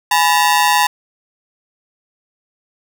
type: ring-modulated tone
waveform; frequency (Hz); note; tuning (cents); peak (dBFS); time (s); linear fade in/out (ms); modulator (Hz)
sawtooth; 913; A#5; -36; -4; 0.11-0.87; 5; 79.5
effects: none